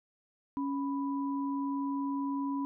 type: tone pair together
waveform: sine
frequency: 277.5 / 988.9 Hz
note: C#4 / B5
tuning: +2 / +2 cents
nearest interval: octave + minor seventh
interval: 2200 cents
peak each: -31 / -38 dBFS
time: 0.57-2.65 s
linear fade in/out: 0 ms
effects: none